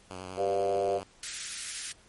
5% pulse tone with vibrato, 92.5 Hz, F#2, in tune, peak -28 dBFS, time 0.1-1.04 s, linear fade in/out 5 ms, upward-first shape sine, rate 10 Hz, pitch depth 37 cents each way
sine chord, G dominant seventh, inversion none, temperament equal, 392 / 493.9 / 587.3 / 698.5 Hz, G4 / B4 / D5 / F5, 0 / 0 / 0 / 0 cents, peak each -31 dBFS, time 0.36-1.01 s, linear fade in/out 50 ms
white high-pass noise, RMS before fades -36 dBFS, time 1.23-1.92 s, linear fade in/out 2 ms, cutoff 1400 Hz, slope 48 dB/octave
effects pink hiss -59 dBFS RMS until 2.08 s + MP3 48 kbps

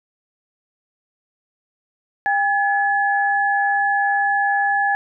sine tone pair together, 803 / 1705.2 Hz, G5 / G#6, +41 / +45 cents, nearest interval octave + minor second, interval 1304 cents, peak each -18 / -19 dBFS, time 2.26-4.95 s, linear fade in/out 0 ms, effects none

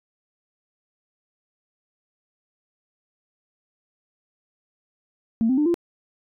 sine tone with pitch steps, 226.4 / 260.1 / 298.7 / 343.2 Hz, A3 / C4 / D4 / F4, +50 / -10 / +29 / -30 cents, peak -16 dBFS, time 5.41-5.742 s, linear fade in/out 0 ms, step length 83 ms, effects tanh soft clip ceiling -12 dBFS

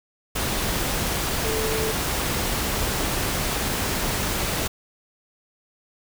sine tone in noise, 440 Hz, A4, in tune, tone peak -26 dBFS, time 1.44-1.92 s, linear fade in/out 10 ms, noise pink, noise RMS -25 dBFS, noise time 0.35-4.68 s, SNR -4 dB, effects none

